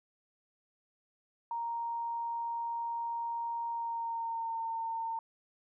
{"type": "tone with pitch glide", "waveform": "sine", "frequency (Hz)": [932.3, 909.4], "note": ["A#5", "A#5"], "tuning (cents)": [0, -43], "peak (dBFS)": -33, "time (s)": [1.51, 5.19], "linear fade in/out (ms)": 2, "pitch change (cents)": -43, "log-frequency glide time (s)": [3.7, 4.6], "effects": []}